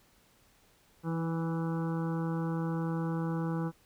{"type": "harmonic tone with a mistuned harmonic", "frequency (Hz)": 164.81, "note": "E3", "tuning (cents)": 0, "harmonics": [1, 2, 3, 5, 6, 7, 8, 9], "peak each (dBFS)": [-31, -37, -41, -45, -47, -48, -49, -50], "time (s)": [1.03, 3.72], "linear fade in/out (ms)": 50, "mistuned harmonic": 2, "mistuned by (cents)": -17, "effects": ["pink hiss -65 dBFS RMS until 3.85 s"]}